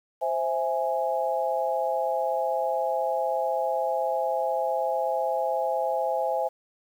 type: chord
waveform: sine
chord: C augmented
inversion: none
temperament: equal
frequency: 523.3 / 659.3 / 830.6 Hz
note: C5 / E5 / G#5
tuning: 0 / 0 / 0 cents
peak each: -28 dBFS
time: 0.21-6.49 s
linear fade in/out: 20 ms
effects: 9-bit